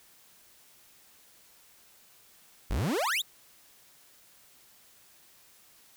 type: exponential sweep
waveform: 40% pulse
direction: up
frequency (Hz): 38.89 to 4000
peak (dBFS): -26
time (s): 2.7-3.22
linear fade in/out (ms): 10
effects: white hiss -59 dBFS RMS until 5.96 s